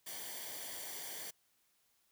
white noise with comb filter, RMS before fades -45 dBFS, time 0.06-1.31 s, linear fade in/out 10 ms, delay 0.76 ms, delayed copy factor -0.65, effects white hiss -75 dBFS RMS until 2.11 s

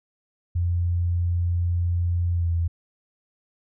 sine tone with pitch glide, 87 to 84.52 Hz, F2 to E2, -6 to +44 cents, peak -20 dBFS, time 0.55-2.68 s, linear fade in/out 10 ms, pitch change -50 cents, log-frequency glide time 2.33-2.49 s, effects none

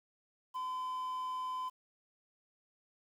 triangle tone with quantisation, 1019 Hz, C6, 46 cents flat, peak -34 dBFS, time 0.54-1.7 s, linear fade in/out 20 ms, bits 10, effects none

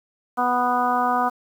harmonic tone, 246.9 Hz, B3, in tune, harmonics 1 / 2 / 3 / 4 / 5 / 6, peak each -28 / -31 / -22 / -24 / -24 / -31 dBFS, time 0.37-1.3 s, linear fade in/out 20 ms, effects 8-bit

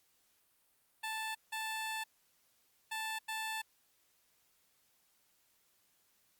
15% pulse tone bursts at uneven times, 880 Hz, A5, in tune, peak -31 dBFS, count 4, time 1.03-1.35 / 1.52-2.04 / 2.91-3.19 / 3.28-3.62 s, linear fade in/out 10 ms, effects white hiss -73 dBFS RMS until 6.39 s + Opus 48 kbps

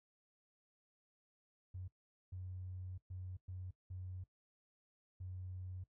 triangle tone bursts at uneven times, 91.9 Hz, F#2, 11 cents flat, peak -40 dBFS, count 6, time 1.74-1.88 / 2.32-2.98 / 3.1-3.37 / 3.48-3.71 / 3.9-4.24 / 5.2-5.84 s, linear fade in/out 10 ms, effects noise-tail reverb RT60 0.1 s tail -19 dB re dry + tanh soft clip ceiling -42 dBFS

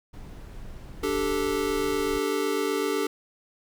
brown noise, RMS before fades -40 dBFS, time 0.13-2.19 s, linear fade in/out 10 ms
square chord, D suspended fourth, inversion none, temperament equal, 293.7 / 392 / 440 Hz, D4 / G4 / A4, 0 / 0 / 0 cents, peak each -31 / -29 / -29 dBFS, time 1.03-3.07 s, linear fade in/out 5 ms
effects none

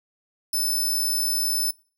10% pulse tone, 5274 Hz, E8, in tune, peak -16 dBFS, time 0.53-1.71 s, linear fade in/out 5 ms, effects noise-tail reverb RT60 0.4 s tail -23 dB re dry

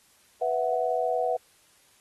sine chord, B suspended fourth, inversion none, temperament equal, 493.9 / 659.3 / 740 Hz, B4 / E5 / F#5, 0 / 0 / 0 cents, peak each -28 dBFS, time 0.41-1.37 s, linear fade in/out 10 ms, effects white hiss -61 dBFS RMS until 2 s + AAC 32 kbps

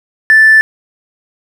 sine tone with hard clipping, 1760 Hz, A6, in tune, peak -3 dBFS, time 0.3-0.61 s, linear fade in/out 0 ms, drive 1 dB, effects none

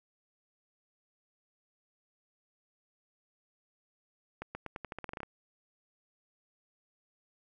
accelerating click train, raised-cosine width 0.5 ms, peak -24 dBFS, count 13, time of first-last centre 4.42-5.232 s, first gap 130 ms, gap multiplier 0.87, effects none

